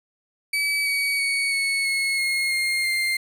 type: tone with pitch steps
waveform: 35% pulse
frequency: 2289 / 2261 / 2234 / 2207 / 2181 / 2154 / 2128 / 2103 Hz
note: D7 / C#7 / C#7 / C#7 / C#7 / C7 / C7 / C7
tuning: -45 / +34 / +13 / -8 / -29 / +50 / +29 / +8 cents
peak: -19 dBFS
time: 0.53-3.17 s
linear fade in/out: 5 ms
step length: 330 ms
effects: resampled to 32000 Hz + 9-bit